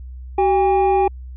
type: tone pair together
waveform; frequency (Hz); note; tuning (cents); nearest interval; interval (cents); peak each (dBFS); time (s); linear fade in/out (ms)
triangle; 380 / 806; F#4 / G5; +46 / +48; octave + minor second; 1302; -14; 0.38-1.08; 5
effects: added 63 Hz sine -31 dBFS peak until 1.36 s + resampled to 8000 Hz